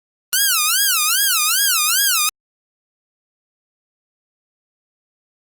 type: tone with vibrato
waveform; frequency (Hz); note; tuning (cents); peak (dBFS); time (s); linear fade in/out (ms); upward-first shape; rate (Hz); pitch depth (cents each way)
5% pulse; 1413; F6; +20; -3; 0.33-2.29; 0; sine; 2.5; 270
effects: Opus 32 kbps